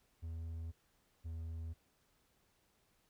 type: tone pair in turn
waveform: triangle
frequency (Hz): 82 / 81.65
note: E2 / E2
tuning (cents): -9 / -16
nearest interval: unison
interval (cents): 7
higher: first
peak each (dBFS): -39 / -39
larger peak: neither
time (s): 0.22-0.72 / 1.24-1.74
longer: neither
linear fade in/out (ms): 20
effects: pink hiss -75 dBFS RMS until 3.09 s